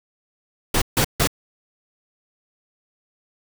pink noise bursts, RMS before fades -18 dBFS, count 3, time 0.74-1.274 s, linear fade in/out 5 ms, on 78 ms, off 150 ms, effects none

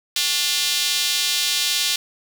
square tone with high-pass filter, 160.6 Hz, E3, 45 cents flat, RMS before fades -21 dBFS, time 0.16-1.96 s, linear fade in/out 2 ms, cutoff 3600 Hz, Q 1.8, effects none

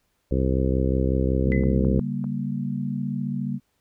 harmonic tone, 65.41 Hz, C2, in tune, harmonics 1 / 2 / 3 / 4 / 5 / 6 / 7 / 8, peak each -23 / -26 / -28 / -29 / -30 / -31 / -31 / -32 dBFS, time 0.31-2 s, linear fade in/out 5 ms
sine chord, G diminished, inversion second, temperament just, 141.12 / 196 / 235.2 Hz, Db3 / G3 / Bb3, +31 / 0 / +16 cents, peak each -29 dBFS, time 1.43-3.6 s, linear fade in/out 50 ms
sine tone with exponential decay, 2021 Hz, B6, 39 cents sharp, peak -26 dBFS, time 1.52-1.77 s, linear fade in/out 0 ms, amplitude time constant 53 ms
clicks, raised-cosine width 1 ms, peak -28 dBFS, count 4, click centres 1.636 / 1.848 / 1.995 / 2.242 s
effects pink hiss -71 dBFS RMS until 3.8 s

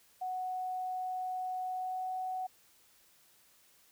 sine tone with pitch glide, 740 to 744.7 Hz, F#5 to F#5, 0 to +11 cents, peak -34 dBFS, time 0.21-2.47 s, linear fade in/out 10 ms, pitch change +11 cents, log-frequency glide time 1.67-2.11 s, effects white hiss -65 dBFS RMS until 3.91 s

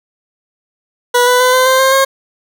20% pulse tone with pitch steps, 488.8 / 496.8 / 504.9 / 513.1 / 521.5 / 530 / 538.6 Hz, B4 / B4 / B4 / C5 / C5 / C5 / C#5, -18 / +10 / +38 / -34 / -6 / +22 / -50 cents, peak -3 dBFS, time 1.14-2.05 s, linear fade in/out 10 ms, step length 130 ms, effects none

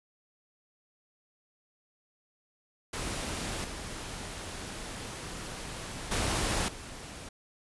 pink noise with level steps, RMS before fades -35 / -40 / -30 / -44 dBFS, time 2.93-7.29 s, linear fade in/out 5 ms, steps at 3.64 / 6.11 / 6.68 s, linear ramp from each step 5 ms, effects resampled to 24000 Hz

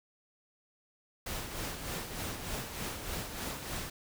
pink noise with tremolo, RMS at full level -37 dBFS, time 1.26-3.9 s, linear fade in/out 5 ms, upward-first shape sine, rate 3.3 Hz, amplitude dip 50%, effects none

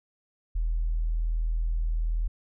sine tone, 40.55 Hz, E1, 28 cents flat, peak -23 dBFS, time 0.55-2.28 s, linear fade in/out 10 ms, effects tanh soft clip ceiling -19 dBFS

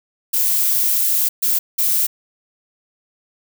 violet noise bursts at uneven times, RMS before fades -17 dBFS, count 3, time 0.33-1.29 / 1.42-1.59 / 1.78-2.07 s, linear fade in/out 10 ms, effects none

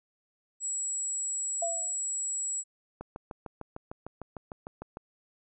sine tone, 7760 Hz, B8, 31 cents flat, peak -30 dBFS, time 0.6-2.64 s, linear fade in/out 50 ms
sine tone with exponential decay, 677 Hz, E5, 46 cents sharp, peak -27 dBFS, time 1.62-2.02 s, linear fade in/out 5 ms, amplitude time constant 86 ms
click train, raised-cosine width 1 ms, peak -25 dBFS, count 14, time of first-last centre 3.01-4.971 s, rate 6.63 Hz
effects none

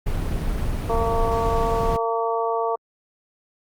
brown noise, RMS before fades -24 dBFS, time 0.06-1.97 s, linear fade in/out 10 ms
harmonic tone, 228.4 Hz, A#3, 35 cents flat, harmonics 2 / 3 / 4 / 5, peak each -24 / -26 / -27 / -28 dBFS, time 0.89-2.76 s, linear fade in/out 10 ms
effects Opus 32 kbps

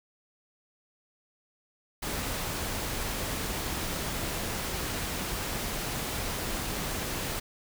pink noise, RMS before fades -33 dBFS, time 2.02-7.4 s, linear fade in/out 10 ms, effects none

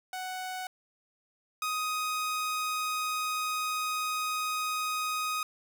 sawtooth tone pair in turn, 743 / 1251.5 Hz, F#5 / D#6, +7 / +10 cents, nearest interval major sixth, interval 903 cents, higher second, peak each -31 / -26 dBFS, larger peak second, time 0.13-0.67 / 1.62-5.43 s, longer second, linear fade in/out 2 ms, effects none

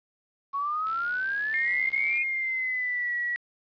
sine exponential sweep, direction up, 1100 to 2489 Hz, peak -26 dBFS, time 0.53-2.24 s, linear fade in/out 20 ms
click train, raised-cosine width 0.2 ms, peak -29 dBFS, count 88, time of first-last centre 0.87-2.172 s, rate 66.8 Hz
sine tone with pitch glide, 2128 to 1929 Hz, C7 to B6, +29 to -41 cents, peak -26 dBFS, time 1.54-3.36 s, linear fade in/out 0 ms, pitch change -170 cents, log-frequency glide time 2.28-3.14 s
effects resampled to 11025 Hz + 10-bit

